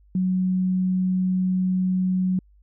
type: tone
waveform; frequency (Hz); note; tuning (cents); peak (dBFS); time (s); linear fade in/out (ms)
sine; 185; F#3; 0; -19; 0.15-2.39; 2
effects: added 50 Hz sine -52 dBFS peak until 2.62 s